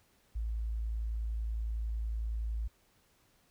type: tone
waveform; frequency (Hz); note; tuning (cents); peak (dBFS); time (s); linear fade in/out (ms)
sine; 55.4; A1; +13; -32; 0.35-2.68; 10
effects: pink hiss -69 dBFS RMS until 3.5 s